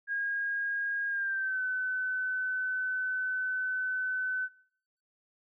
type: tone with pitch glide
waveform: sine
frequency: 1631 to 1513 Hz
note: G#6 to F#6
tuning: -32 to +38 cents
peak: -29 dBFS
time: 0.07-4.49 s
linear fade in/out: 50 ms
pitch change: -130 cents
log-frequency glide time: 1.08-1.62 s
effects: noise-tail reverb RT60 0.7 s tail -23 dB re dry